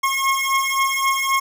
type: beating tone pair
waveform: 25% pulse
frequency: 1080 / 1083.8 Hz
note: C#6 / C#6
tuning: -45 / -39 cents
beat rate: 3.8 Hz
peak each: -17 dBFS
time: 0.03-1.4 s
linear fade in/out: 10 ms
effects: none